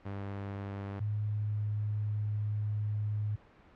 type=tone pair in turn; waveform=sawtooth / sine; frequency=99.3 / 105.2 Hz; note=G2 / G#2; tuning=+23 / +23 cents; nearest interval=minor second; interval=100 cents; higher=second; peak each=-33 / -30 dBFS; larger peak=second; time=0.05-1 / 1-3.36 s; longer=second; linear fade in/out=10 ms; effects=pink hiss -59 dBFS RMS until 3.75 s + low-pass 2000 Hz 12 dB/octave